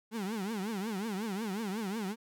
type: tone with vibrato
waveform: 35% pulse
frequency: 207.2 Hz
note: G#3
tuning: 4 cents flat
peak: -32 dBFS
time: 0.11-2.16 s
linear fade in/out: 50 ms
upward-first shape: triangle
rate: 5.5 Hz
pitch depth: 230 cents each way
effects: none